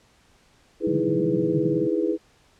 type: chord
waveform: sine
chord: E major seventh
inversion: third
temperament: equal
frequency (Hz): 311.1 / 329.6 / 415.3 / 493.9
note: D#4 / E4 / G#4 / B4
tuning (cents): 0 / 0 / 0 / 0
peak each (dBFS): -28 / -24 / -26 / -28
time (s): 0.8-2.18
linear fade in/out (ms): 50
type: band-pass noise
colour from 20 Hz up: pink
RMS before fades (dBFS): -29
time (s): 0.87-1.87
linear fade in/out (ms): 2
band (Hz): 140 to 190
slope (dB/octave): 48
effects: pink hiss -59 dBFS RMS until 2.59 s + low-pass 8000 Hz 12 dB/octave